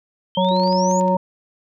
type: exponential sweep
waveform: sine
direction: up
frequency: 3095 to 7040 Hz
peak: -27 dBFS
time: 0.35-1 s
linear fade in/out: 0 ms
type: harmonic tone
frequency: 185 Hz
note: F#3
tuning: in tune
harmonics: 1 / 3 / 5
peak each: -19 / -19 / -19 dBFS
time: 0.37-1.17 s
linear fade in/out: 5 ms
type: clicks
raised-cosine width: 0.2 ms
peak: -24 dBFS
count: 10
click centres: 0.447 / 0.488 / 0.565 / 0.598 / 0.635 / 0.675 / 0.727 / 0.913 / 1.011 / 1.081 s
type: tone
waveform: triangle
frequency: 358.6 Hz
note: F4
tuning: 46 cents sharp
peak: -27 dBFS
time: 0.51-1.15 s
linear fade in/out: 0 ms
effects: none